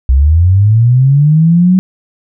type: linear sweep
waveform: sine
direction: up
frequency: 61.74 to 188.5 Hz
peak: -4 dBFS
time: 0.09-1.79 s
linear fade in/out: 0 ms
effects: none